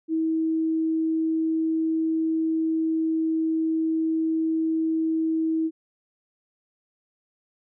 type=tone; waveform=sine; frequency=321.4 Hz; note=E4; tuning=44 cents flat; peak=-21 dBFS; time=0.08-5.71 s; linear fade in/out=50 ms; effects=none